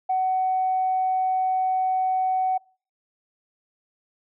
sine tone, 750 Hz, F#5, 23 cents sharp, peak -19 dBFS, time 0.09-2.58 s, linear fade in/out 10 ms, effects noise-tail reverb RT60 0.4 s tail -26 dB re dry + tanh soft clip ceiling -15 dBFS

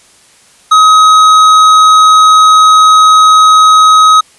sine tone with tanh clipping, 1268 Hz, D#6, 32 cents sharp, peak -3 dBFS, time 0.71-4.21 s, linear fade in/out 10 ms, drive 12 dB, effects white hiss -43 dBFS RMS until 4.38 s + resampled to 24000 Hz

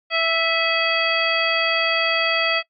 harmonic tone with a mistuned harmonic, 659.3 Hz, E5, in tune, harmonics 1 / 2 / 3 / 4 / 5 / 7, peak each -24 / -25 / -24 / -24 / -25 / -28 dBFS, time 0.1-2.63 s, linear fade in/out 50 ms, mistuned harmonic 4, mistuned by -51 cents, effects noise-tail reverb RT60 0.1 s tail -23 dB re dry + AAC 64 kbps

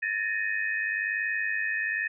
sine tone cluster, 1733 / 1834 / 2515 Hz, A6 / A#6 / D#7, -27 / -29 / +18 cents, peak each -31 / -29 / -34 dBFS, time 0.02-2.08 s, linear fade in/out 10 ms, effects none

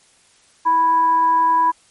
sine tone with frequency modulation, 987.8 Hz, B5, in tune, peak -12 dBFS, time 0.65-1.72 s, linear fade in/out 20 ms, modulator 662 Hz, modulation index 0.21, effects white hiss -54 dBFS RMS until 1.9 s + MP3 48 kbps

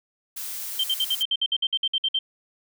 blue noise, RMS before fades -33 dBFS, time 0.36-1.23 s, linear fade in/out 10 ms
sine tone bursts, 3136 Hz, G7, in tune, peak -20 dBFS, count 14, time 0.79-2.19 s, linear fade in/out 5 ms, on 48 ms, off 56 ms
effects none

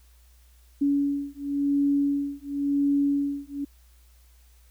sine beating tone pair, 282.5 / 283.44 Hz, C#4 / C#4, +33 / +39 cents, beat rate 0.94 Hz, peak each -25 dBFS, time 0.81-3.65 s, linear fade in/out 10 ms, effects added 60 Hz sine -53 dBFS peak until 4.7 s + white hiss -63 dBFS RMS until 4.7 s

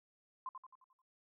sine tone with echo, 1041 Hz, C6, 9 cents flat, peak -39 dBFS, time 0.46-0.49 s, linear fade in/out 2 ms, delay 88 ms, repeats 6, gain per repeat -6 dB, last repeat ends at 1.018 s, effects none

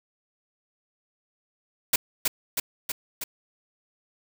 white noise with echo, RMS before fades -20 dBFS, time 1.93-1.96 s, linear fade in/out 5 ms, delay 320 ms, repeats 4, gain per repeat -3 dB, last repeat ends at 3.24 s, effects none

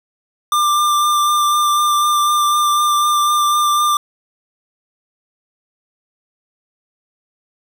square tone with vibrato, 1190 Hz, D6, 22 cents sharp, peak -13 dBFS, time 0.52-3.97 s, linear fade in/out 2 ms, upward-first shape sine, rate 4 Hz, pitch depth 14 cents each way, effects none

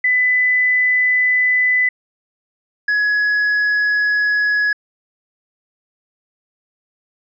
sine / triangle tone pair in turn, 2000 / 1681.8 Hz, B6 / G#6, +21 / +21 cents, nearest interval minor third, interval 300 cents, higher first, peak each -12 dBFS, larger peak neither, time 0.04-1.89 / 2.88-4.73 s, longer neither, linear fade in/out 5 ms, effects resampled to 16000 Hz

